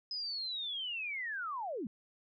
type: linear sweep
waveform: sine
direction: down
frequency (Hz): 5080 to 185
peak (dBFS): -36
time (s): 0.11-1.87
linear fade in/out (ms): 2
effects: none